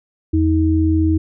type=tone pair together; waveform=sine; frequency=84 / 317.1 Hz; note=E2 / D#4; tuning=+33 / +33 cents; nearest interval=octave + major seventh; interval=2300 cents; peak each=-15 dBFS; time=0.33-1.18 s; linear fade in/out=10 ms; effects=none